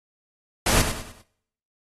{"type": "noise with echo", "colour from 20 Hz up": "pink", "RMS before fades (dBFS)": -20, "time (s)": [0.66, 0.82], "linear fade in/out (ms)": 5, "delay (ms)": 100, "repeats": 4, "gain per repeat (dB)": -8, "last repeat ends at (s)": 1.22, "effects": ["noise-tail reverb RT60 0.7 s tail -20 dB re dry", "AAC 32 kbps"]}